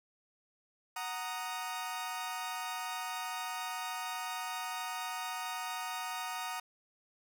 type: chord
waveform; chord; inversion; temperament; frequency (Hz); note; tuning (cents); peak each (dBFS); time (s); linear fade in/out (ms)
sawtooth; D# minor; first; equal; 740 / 932.3 / 1244.5; F#5 / A#5 / D#6; 0 / 0 / 0; -38 / -37 / -38; 0.96-6.6; 5
effects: none